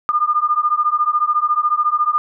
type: beating tone pair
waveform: sine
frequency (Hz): 1204 / 1218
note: D6 / D#6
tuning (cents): +43 / -37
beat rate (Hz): 14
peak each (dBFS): -17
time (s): 0.09-2.18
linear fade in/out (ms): 0
effects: none